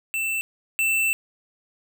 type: tone pair in turn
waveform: square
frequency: 2668 / 2668 Hz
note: E7 / E7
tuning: +20 / +20 cents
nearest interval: unison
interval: 0 cents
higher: neither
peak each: -24 / -20 dBFS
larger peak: second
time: 0.14-0.41 / 0.79-1.13 s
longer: second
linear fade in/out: 0 ms
effects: none